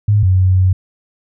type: tone pair in turn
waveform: sine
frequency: 103.8 / 93.04 Hz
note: G#2 / F#2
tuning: 0 / +10 cents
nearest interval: major second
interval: 190 cents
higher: first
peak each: -8 dBFS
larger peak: neither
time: 0.08-0.23 / 0.23-0.73 s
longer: second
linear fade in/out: 5 ms
effects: none